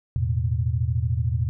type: chord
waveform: sine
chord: E suspended fourth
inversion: none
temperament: equal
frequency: 82.41 / 110 / 123.47 Hz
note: E2 / A2 / B2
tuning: 0 / 0 / 0 cents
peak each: -25 dBFS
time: 0.16-1.49 s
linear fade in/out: 0 ms
effects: none